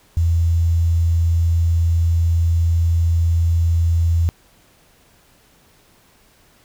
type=tone with quantisation; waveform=sine; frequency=83.8 Hz; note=E2; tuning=29 cents sharp; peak=-13 dBFS; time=0.17-4.29 s; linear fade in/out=0 ms; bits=7; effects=pink hiss -54 dBFS RMS until 6.64 s